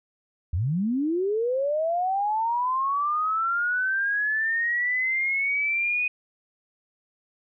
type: linear sweep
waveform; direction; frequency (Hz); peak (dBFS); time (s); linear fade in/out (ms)
sine; up; 73.42 to 2495; -22; 0.53-6.08; 5
effects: none